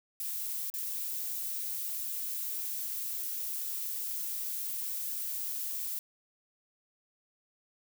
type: noise with dropouts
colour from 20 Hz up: violet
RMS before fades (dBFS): -36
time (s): 0.2-5.99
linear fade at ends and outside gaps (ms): 1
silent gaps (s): 0.701-0.739
effects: none